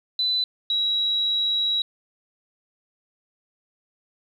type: tone pair in turn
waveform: sine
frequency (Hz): 4000 / 3875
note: B7 / B7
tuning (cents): +21 / -34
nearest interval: minor second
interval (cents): 55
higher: first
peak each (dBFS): -20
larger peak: neither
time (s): 0.19-0.44 / 0.7-1.82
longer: second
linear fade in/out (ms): 2
effects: 9-bit

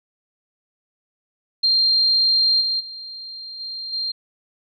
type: tone with level steps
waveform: sine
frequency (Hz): 4186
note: C8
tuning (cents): 0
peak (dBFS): -14 / -19 / -32 / -28 / -22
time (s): 1.63-4.12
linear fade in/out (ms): 10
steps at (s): 2.6 / 2.79 / 3.59 / 3.92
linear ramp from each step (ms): 20
effects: none

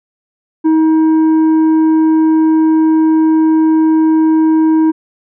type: tone with tanh clipping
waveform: triangle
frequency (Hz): 317.3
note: D#4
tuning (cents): +34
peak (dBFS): -8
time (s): 0.64-4.92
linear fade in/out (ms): 20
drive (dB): 10
effects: none

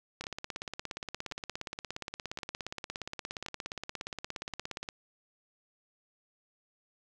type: two click trains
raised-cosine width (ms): 0.2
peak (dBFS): -23 / -20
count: 5 / 81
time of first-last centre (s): 0.24-4.536 / 0.21-4.888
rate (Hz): 0.931 / 17.1
effects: none

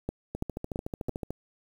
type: two click trains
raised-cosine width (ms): 2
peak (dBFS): -17 / -20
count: 4 / 14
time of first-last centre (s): 0.09-1.093 / 0.35-1.306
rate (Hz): 2.99 / 13.6
effects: 8-bit

